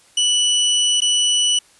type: tone with dropouts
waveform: sawtooth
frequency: 2960 Hz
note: F#7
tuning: in tune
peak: -11 dBFS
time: 0.17-1.59 s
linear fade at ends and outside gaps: 5 ms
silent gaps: 1.005-1.018 s
effects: white hiss -52 dBFS RMS until 1.79 s + resampled to 24000 Hz